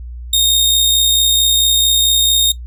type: tone with amplitude modulation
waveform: sawtooth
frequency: 3700 Hz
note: A#7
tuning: 14 cents flat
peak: -5 dBFS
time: 0.33-2.52 s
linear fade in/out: 5 ms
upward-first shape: sine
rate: 64.5 Hz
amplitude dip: 35%
effects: noise-tail reverb RT60 0.1 s tail -20 dB re dry + added 60 Hz sine -26 dBFS peak until 2.66 s